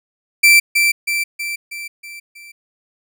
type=tone with echo; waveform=40% pulse; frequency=2341 Hz; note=D7; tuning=6 cents flat; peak=-6 dBFS; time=0.43-0.6 s; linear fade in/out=10 ms; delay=320 ms; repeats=6; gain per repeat=-5 dB; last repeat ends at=2.52 s; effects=none